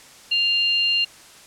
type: tone pair together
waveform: sine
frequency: 2794 / 4211 Hz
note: F7 / C8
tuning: 0 / +10 cents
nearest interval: perfect fifth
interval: 710 cents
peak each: -18 / -24 dBFS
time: 0.31-1.05 s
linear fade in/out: 10 ms
effects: white hiss -46 dBFS RMS until 1.46 s + low-pass 9000 Hz 12 dB/octave